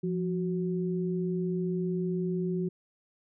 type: tone pair together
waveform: sine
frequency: 174.43 / 370 Hz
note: F3 / F#4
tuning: -2 / 0 cents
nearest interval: octave + minor second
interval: 1302 cents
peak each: -29 / -32 dBFS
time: 0.03-2.69 s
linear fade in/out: 10 ms
effects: none